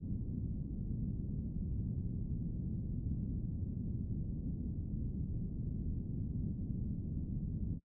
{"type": "low-pass noise", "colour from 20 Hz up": "white", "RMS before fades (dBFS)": -39, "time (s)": [0, 7.8], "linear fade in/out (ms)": 50, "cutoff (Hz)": 210, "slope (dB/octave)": 24, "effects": ["noise-tail reverb RT60 0.1 s tail -18 dB re dry"]}